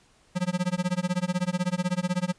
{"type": "tone with tremolo", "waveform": "square", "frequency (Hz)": 180.1, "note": "F#3", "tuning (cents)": -46, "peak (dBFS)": -22, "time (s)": [0.35, 2.33], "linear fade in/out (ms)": 20, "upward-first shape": "sine", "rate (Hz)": 16, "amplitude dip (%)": 100, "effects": ["pink hiss -61 dBFS RMS until 2.38 s", "resampled to 22050 Hz"]}